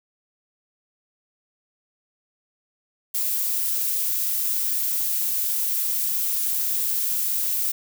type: noise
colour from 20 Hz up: violet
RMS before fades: -24 dBFS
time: 3.14-7.72 s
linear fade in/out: 10 ms
effects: none